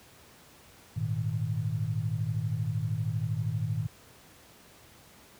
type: chord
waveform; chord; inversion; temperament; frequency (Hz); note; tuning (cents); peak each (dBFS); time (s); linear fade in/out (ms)
sine; Ab suspended second; none; equal; 103.83 / 116.54 / 155.56; Ab2 / Bb2 / Eb3; 0 / 0 / 0; -32 / -31 / -33; 0.96-3.87; 10
effects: pink hiss -55 dBFS RMS until 5.39 s + high-pass 60 Hz 12 dB/octave